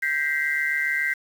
sine tone cluster, 1574 / 1926 / 2073 Hz, G6 / B6 / C7, +7 / -44 / -17 cents, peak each -26 dBFS, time 0.02-1.14 s, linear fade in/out 10 ms, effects 7-bit

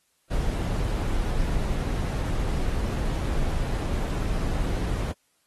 brown noise, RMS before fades -26 dBFS, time 0.3-5.13 s, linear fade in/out 20 ms, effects white hiss -69 dBFS RMS until 5.46 s + AAC 32 kbps

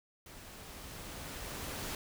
pink noise with level ramp, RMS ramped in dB -52 to -39 dBFS, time 0.26-1.95 s, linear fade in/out 2 ms, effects none

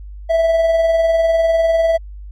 triangle tone with tremolo, 658 Hz, E5, 3 cents flat, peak -8 dBFS, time 0.29-1.98 s, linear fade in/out 20 ms, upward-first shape sine, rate 20 Hz, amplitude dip 40%, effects added 50 Hz sine -30 dBFS peak until 2.31 s

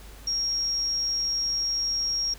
sine tone, 5588 Hz, F8, in tune, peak -24 dBFS, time 0.27-2.34 s, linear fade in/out 5 ms, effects added 50 Hz sine -44 dBFS peak until 2.38 s + pink hiss -49 dBFS RMS until 2.38 s

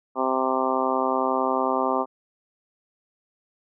harmonic tone, 130.81 Hz, C3, in tune, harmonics 2 / 3 / 4 / 5 / 6 / 7 / 8 / 9, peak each -29 / -29 / -29 / -29 / -29 / -29 / -29 / -29 dBFS, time 0.15-2.06 s, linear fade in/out 50 ms, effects none

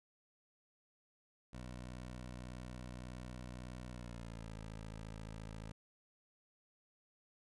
15% pulse tone with pitch glide, 61.74 to 54.37 Hz, B1 to A1, 0 to -20 cents, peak -40 dBFS, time 1.53-5.72 s, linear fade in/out 5 ms, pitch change -220 cents, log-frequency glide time 3.88-4.54 s, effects resampled to 24000 Hz

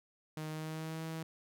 sawtooth tone with pitch glide, 155.56 to 161.33 Hz, D#3 to E3, 0 to -37 cents, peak -35 dBFS, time 0.37-1.23 s, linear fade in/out 2 ms, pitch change +63 cents, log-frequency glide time 0.51-1.03 s, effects none

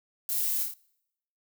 violet noise with echo, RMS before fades -31 dBFS, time 0.29-0.63 s, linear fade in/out 0 ms, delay 27 ms, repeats 4, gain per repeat -3 dB, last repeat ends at 0.738 s, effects noise-tail reverb RT60 0.8 s tail -25 dB re dry

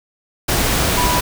sine tone in noise, 983 Hz, B5, 8 cents flat, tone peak -18 dBFS, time 0.97-1.2 s, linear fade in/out 10 ms, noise pink, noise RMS -17 dBFS, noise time 0.48-1.21 s, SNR -4 dB, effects none

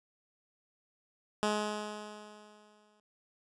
10% pulse tone with exponential decay, 210.7 Hz, G#3, 25 cents sharp, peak -19 dBFS, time 1.43-3 s, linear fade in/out 0 ms, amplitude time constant 340 ms, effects resampled to 22050 Hz

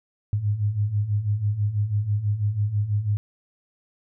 sine beating tone pair, 100 / 106.1 Hz, G2 / G#2, +35 / +38 cents, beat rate 6.1 Hz, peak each -27 / -22 dBFS, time 0.33-3.17 s, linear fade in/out 0 ms, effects none

